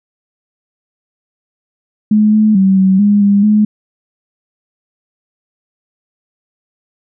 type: tone with pitch steps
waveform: sine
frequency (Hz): 212.6 / 215 / 191.9 / 189.9 / 205.1 / 201.3 / 211.6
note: G#3 / A3 / G3 / F#3 / G#3 / G3 / G#3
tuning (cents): +41 / -40 / -37 / +45 / -21 / +46 / +33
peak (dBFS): -6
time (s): 2.11-3.65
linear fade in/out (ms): 5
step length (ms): 220
effects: none